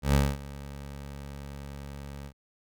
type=tone with ADSR envelope; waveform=20% pulse; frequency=70.1 Hz; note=C#2; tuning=20 cents sharp; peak=-14 dBFS; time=0.02-2.33 s; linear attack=120 ms; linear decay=230 ms; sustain=-20 dB; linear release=69 ms; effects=none